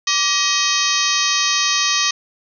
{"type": "harmonic tone with a mistuned harmonic", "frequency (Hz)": 632, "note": "D#5", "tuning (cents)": 27, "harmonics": [2, 3, 4, 5, 6, 7, 8, 9, 10], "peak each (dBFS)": [-24, -24, -24, -24, -24, -24, -24, -24, -24], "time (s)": [0.07, 2.11], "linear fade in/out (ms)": 5, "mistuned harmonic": 2, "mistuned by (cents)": -140, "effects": []}